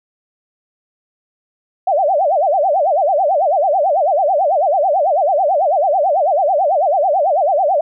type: tone with vibrato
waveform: sine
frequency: 670 Hz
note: E5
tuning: 28 cents sharp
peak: -11 dBFS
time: 1.87-7.81 s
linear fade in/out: 5 ms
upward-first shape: sine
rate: 9.1 Hz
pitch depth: 290 cents each way
effects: none